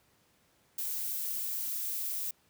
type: noise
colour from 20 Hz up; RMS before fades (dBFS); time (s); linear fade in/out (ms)
violet; -35; 0.78-2.31; 5
effects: pink hiss -68 dBFS RMS until 2.49 s + high-pass 80 Hz 12 dB/octave